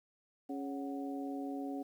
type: harmonic tone with a mistuned harmonic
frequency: 138.59 Hz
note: C#3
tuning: in tune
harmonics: 2 / 3 / 4 / 5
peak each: -38 / -47 / -49 / -46 dBFS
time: 0.49-1.83 s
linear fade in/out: 10 ms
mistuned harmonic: 5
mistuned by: +110 cents
effects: 11-bit